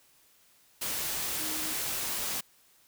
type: tone in noise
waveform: sine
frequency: 311.1 Hz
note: D#4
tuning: in tune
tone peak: -42 dBFS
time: 1.39-1.74 s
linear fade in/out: 10 ms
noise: white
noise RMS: -33 dBFS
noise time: 0.81-2.41 s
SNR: -12 dB
effects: white hiss -63 dBFS RMS until 2.87 s